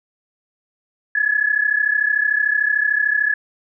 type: tone pair together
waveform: sine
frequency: 1683.6 / 1717 Hz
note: G#6 / A6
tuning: +23 / -43 cents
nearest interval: unison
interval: 34 cents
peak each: -18 dBFS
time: 1.15-3.34 s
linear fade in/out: 5 ms
effects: none